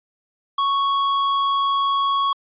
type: tone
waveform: square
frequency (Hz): 1108.7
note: C#6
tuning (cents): 0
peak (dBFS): -18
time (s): 0.58-2.33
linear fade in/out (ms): 5
effects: resampled to 8000 Hz